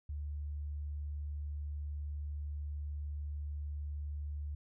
sine tone, 73.42 Hz, D2, in tune, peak -37 dBFS, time 0.09-4.55 s, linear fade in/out 5 ms, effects none

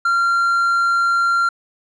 triangle tone, 1380 Hz, F6, 21 cents flat, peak -12 dBFS, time 0.05-1.49 s, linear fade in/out 5 ms, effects resampled to 22050 Hz

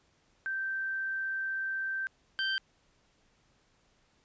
sine / 25% pulse tone pair in turn, 1561 / 1561 Hz, G6 / G6, -8 / -8 cents, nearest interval unison, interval 0 cents, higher neither, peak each -31 / -25 dBFS, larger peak second, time 0.46-2.07 / 2.39-2.58 s, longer first, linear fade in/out 0 ms, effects pink hiss -69 dBFS RMS until 4.24 s + resampled to 16000 Hz

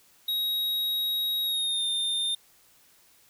square tone with pitch glide, 3800 to 3624 Hz, A#7 to A#7, +33 to -50 cents, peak -26 dBFS, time 0.28-2.35 s, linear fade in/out 5 ms, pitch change -83 cents, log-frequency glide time 1.43-1.84 s, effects white hiss -60 dBFS RMS until 3.29 s

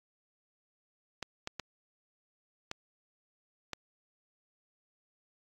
clicks, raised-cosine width 0.2 ms, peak -19 dBFS, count 5, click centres 1.227 / 1.474 / 1.597 / 2.714 / 3.733 s, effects AAC 48 kbps

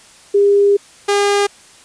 sine / sawtooth tone pair in turn, 403.3 / 405.1 Hz, G4 / G#4, +49 / -43 cents, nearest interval unison, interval 8 cents, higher second, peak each -8 dBFS, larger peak neither, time 0.34-0.77 / 1.08-1.47 s, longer first, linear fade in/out 10 ms, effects white hiss -44 dBFS RMS until 1.84 s + resampled to 22050 Hz

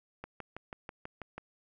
click train, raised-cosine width 0.5 ms, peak -26 dBFS, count 8, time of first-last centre 0.24-1.38 s, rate 6.14 Hz, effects none

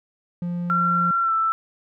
triangle tone, 174.61 Hz, F3, in tune, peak -22 dBFS, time 0.42-1.11 s, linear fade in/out 2 ms
sine tone with pitch glide, 1365 to 1326.1 Hz, F6 to E6, -40 to +10 cents, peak -18 dBFS, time 0.7-1.52 s, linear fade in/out 0 ms, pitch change -50 cents, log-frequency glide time 1.22-1.33 s
effects none

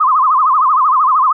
sine tone with vibrato, 1135 Hz, C#6, 41 cents sharp, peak -8 dBFS, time 0-1.33 s, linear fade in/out 10 ms, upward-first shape sine, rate 13 Hz, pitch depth 200 cents each way, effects none

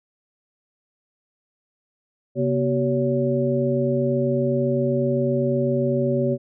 sine tone cluster, 134.3 / 242.1 / 380.1 / 564 Hz, C3 / B3 / F#4 / C#5, +46 / -34 / +47 / +30 cents, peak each -24 dBFS, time 2.35-6.38 s, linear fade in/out 50 ms, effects none

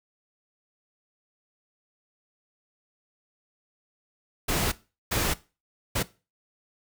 pink noise bursts at uneven times, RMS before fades -26 dBFS, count 3, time 4.48-4.72 / 5.11-5.34 / 5.95-6.03 s, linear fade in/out 10 ms, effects noise-tail reverb RT60 0.3 s tail -18 dB re dry

